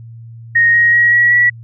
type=tone with pitch steps; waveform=sine; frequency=1864.7 / 1883.1 / 1901.7 / 1920.4 / 1939.4 Hz; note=A#6 / A#6 / A#6 / B6 / B6; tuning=0 / +17 / +34 / -49 / -32 cents; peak=-7 dBFS; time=0.55-1.5 s; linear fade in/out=10 ms; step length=190 ms; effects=added 115 Hz sine -31 dBFS peak until 1.63 s